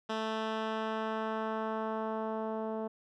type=tone with low-pass filter sweep; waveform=10% pulse; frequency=220 Hz; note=A3; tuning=in tune; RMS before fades=-35 dBFS; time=0.09-2.88 s; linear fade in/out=10 ms; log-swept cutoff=4000 to 640 Hz; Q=0.94; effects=none